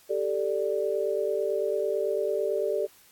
sine chord, G suspended second, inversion none, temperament just, 392 / 441 / 588 Hz, G4 / A4 / D5, 0 / +4 / +2 cents, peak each -29 dBFS, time 0.09-2.87 s, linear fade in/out 20 ms, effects white hiss -57 dBFS RMS until 3.11 s + AAC 64 kbps

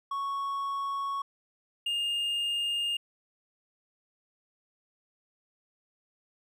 triangle tone pair in turn, 1108.7 / 2825 Hz, C#6 / F7, 0 / +19 cents, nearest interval octave + major third, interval 1619 cents, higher second, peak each -28 / -26 dBFS, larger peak second, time 0.11-1.22 / 1.86-2.97 s, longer neither, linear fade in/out 5 ms, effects none

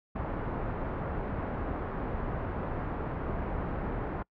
pink low-pass noise, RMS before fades -34 dBFS, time 0.15-4.23 s, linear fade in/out 10 ms, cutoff 1300 Hz, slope 12 dB/octave, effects noise-tail reverb RT60 0.1 s tail -26 dB re dry + low-pass 2000 Hz 12 dB/octave

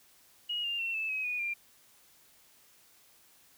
sine tone with pitch steps, 2889 / 2799 / 2711 / 2626 / 2544 / 2465 / 2388 Hz, F#7 / F7 / E7 / E7 / D#7 / D#7 / D7, -42 / +3 / +48 / -7 / +38 / -17 / +28 cents, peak -31 dBFS, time 0.49-1.54 s, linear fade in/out 10 ms, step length 150 ms, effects white hiss -62 dBFS RMS until 3.57 s

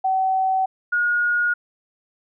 sine tone pair in turn, 760 / 1438.8 Hz, F#5 / F#6, +46 / -49 cents, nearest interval major seventh, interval 1105 cents, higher second, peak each -17 dBFS, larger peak neither, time 0.04-0.66 / 0.92-1.54 s, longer neither, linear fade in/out 10 ms, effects none

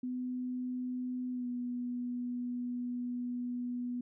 sine tone with pitch glide, 251.1 to 245.1 Hz, B3 to B3, +29 to -13 cents, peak -34 dBFS, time 0.03-4.01 s, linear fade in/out 5 ms, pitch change -42 cents, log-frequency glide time 1.32-1.47 s, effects none

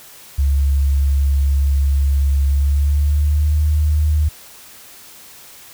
sine tone with pitch glide, 69.5 to 75.79 Hz, C#2 to D#2, +5 to -45 cents, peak -12 dBFS, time 0.38-4.29 s, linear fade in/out 10 ms, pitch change +150 cents, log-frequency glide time 2.48-3.59 s, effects white hiss -41 dBFS RMS until 5.73 s

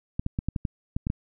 clicks, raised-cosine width 5 ms, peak -14 dBFS, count 9, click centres 0.195 / 0.264 / 0.389 / 0.486 / 0.562 / 0.652 / 0.965 / 1.069 / 1.101 s, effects none

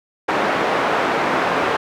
pink band-pass noise, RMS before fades -19 dBFS, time 0.28-1.77 s, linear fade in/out 10 ms, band 380 to 1700 Hz, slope 12 dB/octave, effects none

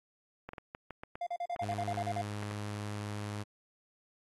clicks, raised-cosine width 0.5 ms, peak -27 dBFS, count 12, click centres 0.49 / 0.534 / 0.582 / 0.749 / 0.907 / 1.035 / 1.155 / 1.562 / 1.719 / 1.944 / 2.428 / 2.512 s
triangle tone bursts, 698.5 Hz, F5, in tune, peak -31 dBFS, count 11, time 1.21-2.217 s, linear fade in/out 5 ms, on 57 ms, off 38 ms
sawtooth tone, 103.83 Hz, G#2, in tune, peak -33 dBFS, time 1.61-3.44 s, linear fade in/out 20 ms
effects AAC 32 kbps

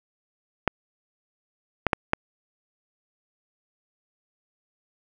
clicks, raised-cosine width 0.5 ms, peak -4 dBFS, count 4, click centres 0.677 / 1.867 / 1.932 / 2.134 s, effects none

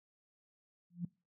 sine tone with exponential growth, 174.3 Hz, F3, 3 cents flat, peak -31 dBFS, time 0.9-1.05 s, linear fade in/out 5 ms, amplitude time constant 32 ms, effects noise-tail reverb RT60 0.3 s tail -23 dB re dry + high-pass 100 Hz 12 dB/octave

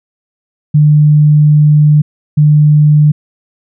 sine tone pair in turn, 150 / 150 Hz, D3 / D3, +37 / +37 cents, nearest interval unison, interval 0 cents, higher neither, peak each -3 dBFS, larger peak neither, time 0.74-2.02 / 2.37-3.12 s, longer first, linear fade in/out 10 ms, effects none

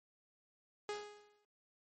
sawtooth tone with exponential decay, 415.3 Hz, G#4, in tune, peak -33 dBFS, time 0.89-1.45 s, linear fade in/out 1 ms, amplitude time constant 120 ms, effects MP3 32 kbps

